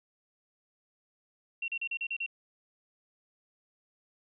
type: tone bursts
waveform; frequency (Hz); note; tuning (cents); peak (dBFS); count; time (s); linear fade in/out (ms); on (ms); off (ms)
sine; 2733; F7; -38; -31; 7; 1.62-2.263; 5; 61; 36
effects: none